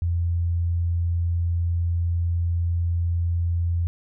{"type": "tone", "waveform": "sine", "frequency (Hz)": 85.5, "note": "F2", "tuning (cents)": -36, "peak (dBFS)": -20, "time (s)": [0.02, 3.87], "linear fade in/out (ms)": 0, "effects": []}